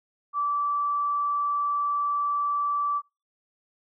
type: tone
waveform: sine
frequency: 1160 Hz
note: D6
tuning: 22 cents flat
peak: -23 dBFS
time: 0.33-3.02 s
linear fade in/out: 50 ms
effects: noise-tail reverb RT60 0.3 s tail -26 dB re dry